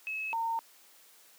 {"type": "tone pair in turn", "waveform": "sine", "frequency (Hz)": [2583, 913.2], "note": ["E7", "A#5"], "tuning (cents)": [-36, -36], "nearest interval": "octave + tritone", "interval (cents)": 1800, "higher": "first", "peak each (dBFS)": [-33, -29], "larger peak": "second", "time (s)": [[0.07, 0.33], [0.33, 0.59]], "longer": "neither", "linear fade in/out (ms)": 0, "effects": ["white hiss -59 dBFS RMS until 1.38 s", "high-pass 300 Hz 12 dB/octave"]}